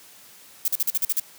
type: noise bursts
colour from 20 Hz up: violet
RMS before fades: -22 dBFS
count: 8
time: 0.65-1.198 s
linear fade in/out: 2 ms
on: 30 ms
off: 44 ms
effects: white hiss -49 dBFS RMS until 1.38 s + high-pass 100 Hz 12 dB/octave